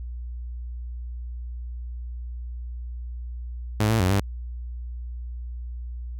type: tone with pitch steps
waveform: sawtooth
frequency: 106.8 / 112.2 / 91.7 / 99.5 Hz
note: G#2 / A2 / F#2 / G2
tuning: +49 / +34 / -15 / +26 cents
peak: -15 dBFS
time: 3.8-4.2 s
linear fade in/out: 5 ms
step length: 100 ms
effects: added 60 Hz sine -31 dBFS peak until 6.19 s